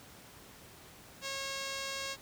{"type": "tone with low-pass filter", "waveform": "5% pulse", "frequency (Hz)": 545, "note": "C#5", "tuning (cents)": -29, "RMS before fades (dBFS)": -39, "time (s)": [1.21, 2.17], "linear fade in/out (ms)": 50, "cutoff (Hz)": 12000, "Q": 0.59, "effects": ["pink hiss -54 dBFS RMS until 2.21 s", "high-pass 60 Hz 12 dB/octave"]}